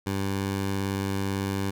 15% pulse tone, 97.9 Hz, G2, 2 cents flat, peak -20 dBFS, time 0.06-1.71 s, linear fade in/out 10 ms, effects none

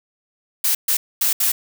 blue noise bursts at uneven times, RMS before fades -18 dBFS, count 4, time 0.64-0.75 / 0.88-0.97 / 1.21-1.33 / 1.4-1.52 s, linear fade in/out 5 ms, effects none

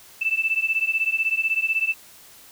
sine beating tone pair, 2637 / 2653 Hz, E7 / E7, 0 / +10 cents, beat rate 16 Hz, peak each -23 dBFS, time 0.21-1.94 s, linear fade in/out 10 ms, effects white hiss -48 dBFS RMS until 2.51 s

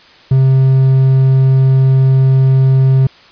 triangle tone, 132.7 Hz, C3, 25 cents sharp, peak -4 dBFS, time 0.31-3.07 s, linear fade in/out 5 ms, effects white hiss -42 dBFS RMS until 3.31 s + resampled to 11025 Hz

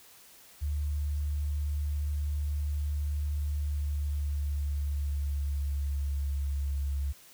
sine tone with pitch glide, 73.42 to 70.1 Hz, D2 to C#2, 0 to +20 cents, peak -28 dBFS, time 0.61-7.13 s, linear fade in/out 20 ms, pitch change -80 cents, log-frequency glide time 3.45-6.41 s, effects white hiss -55 dBFS RMS until 7.33 s

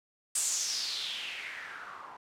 blue noise with low-pass filter sweep, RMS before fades -36 dBFS, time 0.35-2.17 s, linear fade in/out 5 ms, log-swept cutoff 8500 to 930 Hz, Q 4.4, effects none

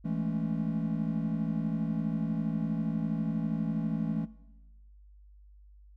triangle chord, A major seventh, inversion second, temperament equal, 164.81 / 207.7 / 220 / 277.2 Hz, E3 / G#3 / A3 / C#4, 0 / 0 / 0 / 0 cents, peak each -31 / -34 / -32 / -37 dBFS, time 0.04-4.26 s, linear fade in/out 20 ms, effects noise-tail reverb RT60 1.0 s tail -18 dB re dry + added 50 Hz sine -52 dBFS peak until 5.96 s

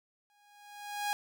sawtooth tone with exponential growth, 823 Hz, G#5, 16 cents flat, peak -25 dBFS, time 0.3-1.13 s, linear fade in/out 0 ms, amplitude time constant 180 ms, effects none

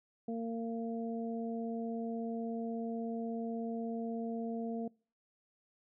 harmonic tone, 229.1 Hz, A#3, 30 cents flat, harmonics 1 / 2 / 3, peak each -36 / -41 / -45 dBFS, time 0.28-4.88 s, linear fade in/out 5 ms, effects noise-tail reverb RT60 0.4 s tail -25 dB re dry

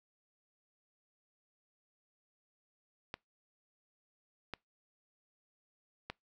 clicks, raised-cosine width 0.3 ms, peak -23 dBFS, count 3, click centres 3.141 / 4.537 / 6.1 s, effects noise-tail reverb RT60 0.2 s tail -26 dB re dry

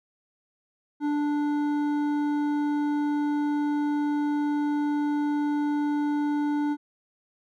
sine tone with hard clipping, 293.7 Hz, D4, in tune, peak -25 dBFS, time 1-6.77 s, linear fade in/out 50 ms, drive 9 dB, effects none

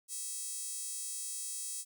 5% pulse tone with high-pass filter, 650 Hz, E5, 24 cents flat, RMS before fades -40 dBFS, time 0.08-1.85 s, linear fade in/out 50 ms, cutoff 10000 Hz, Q 1.4, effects none

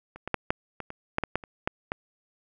clicks, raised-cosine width 0.5 ms, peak -28 / -18 / -9 / -8 / -20 / -23 / -9 / -12 / -10 / -27 / -10 / -13 dBFS, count 12, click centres 0.16 / 0.276 / 0.343 / 0.505 / 0.803 / 0.904 / 1.184 / 1.237 / 1.356 / 1.438 / 1.675 / 1.919 s, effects none

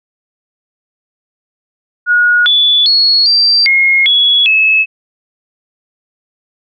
sine tone with pitch steps, 1448 / 3453 / 4343 / 4698 / 2152 / 3370 / 2592 Hz, F#6 / A7 / C#8 / D8 / C7 / G#7 / E7, -38 / -33 / -36 / 0 / +48 / +25 / -30 cents, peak -6 dBFS, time 2.06-4.86 s, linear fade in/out 50 ms, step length 400 ms, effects none

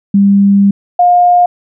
sine tone pair in turn, 199.3 / 710.2 Hz, G3 / F5, +29 / +29 cents, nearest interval octave + minor seventh, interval 2200 cents, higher second, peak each -4 dBFS, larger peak neither, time 0.14-0.71 / 0.99-1.46 s, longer first, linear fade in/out 5 ms, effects none

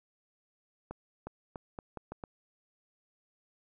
accelerating click train, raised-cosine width 1 ms, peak -26 dBFS, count 7, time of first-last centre 0.91-2.238 s, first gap 360 ms, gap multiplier 0.8, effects none

